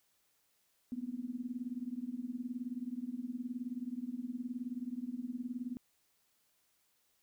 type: tone with tremolo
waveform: sine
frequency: 246.9 Hz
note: B3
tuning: in tune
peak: -33 dBFS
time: 0.92-5.77 s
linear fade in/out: 0 ms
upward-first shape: triangle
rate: 19 Hz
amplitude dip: 100%
effects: white hiss -75 dBFS RMS until 7.22 s